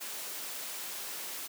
white high-pass noise, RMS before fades -40 dBFS, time 0-1.48 s, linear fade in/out 20 ms, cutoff 270 Hz, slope 12 dB/octave, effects none

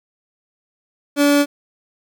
30% pulse tone, 287.6 Hz, D4, 36 cents flat, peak -9 dBFS, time 1.16-1.46 s, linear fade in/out 50 ms, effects none

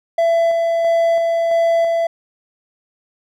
triangle tone with tremolo, 669 Hz, E5, 25 cents sharp, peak -10 dBFS, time 0.18-2.07 s, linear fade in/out 5 ms, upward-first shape square, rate 1.5 Hz, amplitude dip 25%, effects none

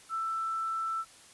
sine tone, 1328 Hz, E6, 12 cents sharp, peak -30 dBFS, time 0.09-1.05 s, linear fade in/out 50 ms, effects white hiss -55 dBFS RMS until 1.33 s + resampled to 24000 Hz

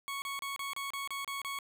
20% pulse tone bursts, 1108.7 Hz, C#6, in tune, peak -31 dBFS, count 9, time 0.08-1.588 s, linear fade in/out 0 ms, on 140 ms, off 31 ms, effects none

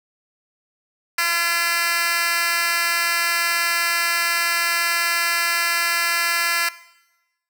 10% pulse tone with high-pass filter, 340.7 Hz, F4, 43 cents flat, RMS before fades -20 dBFS, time 1.18-6.69 s, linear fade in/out 5 ms, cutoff 1800 Hz, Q 1.1, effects noise-tail reverb RT60 1.0 s tail -19 dB re dry

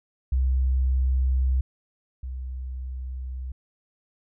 sine tone pair in turn, 64.7 / 64.03 Hz, C2 / C2, -19 / -37 cents, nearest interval unison, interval 18 cents, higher first, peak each -19 / -30 dBFS, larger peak first, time 0.32-1.61 / 2.23-3.52 s, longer neither, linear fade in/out 5 ms, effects none

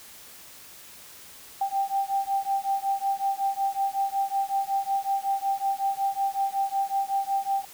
sine beating tone pair, 784 / 789.4 Hz, G5 / G5, 0 / +12 cents, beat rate 5.4 Hz, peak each -27 dBFS, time 1.61-7.65 s, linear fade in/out 5 ms, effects white hiss -47 dBFS RMS until 7.73 s

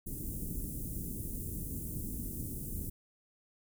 pink band-stop noise, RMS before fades -39 dBFS, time 0.06-2.9 s, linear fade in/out 10 ms, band 320 to 9600 Hz, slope 24 dB/octave, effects none

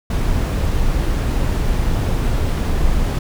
brown noise, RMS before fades -17 dBFS, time 0.1-3.19 s, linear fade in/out 5 ms, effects none

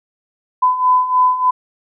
sine beating tone pair, 1005 / 1008.3 Hz, B5 / B5, +30 / +36 cents, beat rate 3.3 Hz, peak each -17 / -12 dBFS, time 0.62-1.51 s, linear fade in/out 10 ms, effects none

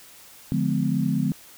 sine chord, D diminished seventh, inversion none, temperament just, 146.83 / 176.2 / 211.4 / 253.7 Hz, D3 / F3 / Ab3 / Cb4, 0 / +16 / +31 / +47 cents, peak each -26 dBFS, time 0.52-1.32 s, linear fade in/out 0 ms, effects white hiss -48 dBFS RMS until 1.57 s

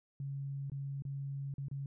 sine tone with dropouts, 138.59 Hz, C#3, in tune, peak -37 dBFS, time 0.2-1.86 s, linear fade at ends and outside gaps 2 ms, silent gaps 0.699-0.718 / 1.022-1.051 / 1.54-1.581 / 1.684-1.713 s, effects none

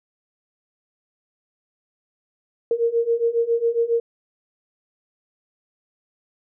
sine beating tone pair, 461 / 468.3 Hz, A#4 / A#4, -19 / +8 cents, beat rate 7.3 Hz, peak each -22 / -20 dBFS, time 2.71-4 s, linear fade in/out 2 ms, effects none

